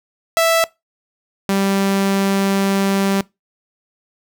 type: tone pair in turn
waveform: sawtooth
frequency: 659.3 / 196.01 Hz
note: E5 / G3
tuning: 0 / 0 cents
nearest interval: octave + major sixth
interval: 2100 cents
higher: first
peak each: -8 / -11 dBFS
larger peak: first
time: 0.37-0.64 / 1.49-3.21 s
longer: second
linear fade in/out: 0 ms
effects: noise-tail reverb RT60 0.2 s tail -22 dB re dry